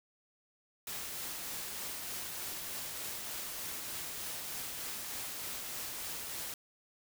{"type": "noise with tremolo", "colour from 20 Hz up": "white", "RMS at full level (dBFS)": -40, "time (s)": [0.87, 6.54], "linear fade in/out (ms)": 2, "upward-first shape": "triangle", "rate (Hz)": 3.3, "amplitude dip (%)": 25, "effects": []}